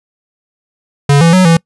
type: tone with pitch steps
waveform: square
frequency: 142.2 / 167 / 185.2 / 166.2 Hz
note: C#3 / E3 / F#3 / E3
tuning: +45 / +23 / +2 / +15 cents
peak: -5 dBFS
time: 1.09-1.57 s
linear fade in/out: 5 ms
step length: 120 ms
effects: noise-tail reverb RT60 0.1 s tail -25 dB re dry + resampled to 24000 Hz